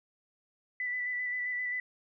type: tone with vibrato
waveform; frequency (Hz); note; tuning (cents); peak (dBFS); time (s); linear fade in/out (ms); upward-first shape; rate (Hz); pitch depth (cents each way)
sine; 1983; B6; +7; -31; 0.8-1.8; 2; square; 7.6; 16
effects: none